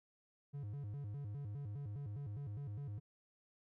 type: tone with vibrato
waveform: triangle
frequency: 121.2 Hz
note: B2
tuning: 32 cents flat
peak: -40 dBFS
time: 0.53-3 s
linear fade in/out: 20 ms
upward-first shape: square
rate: 4.9 Hz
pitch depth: 280 cents each way
effects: none